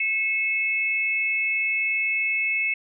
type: tone pair together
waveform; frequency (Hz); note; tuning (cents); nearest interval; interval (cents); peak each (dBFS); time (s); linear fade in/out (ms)
sine; 2183 / 2606; C#7 / E7; -27 / -20; minor third; 307; -24; 0-2.74; 5
effects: none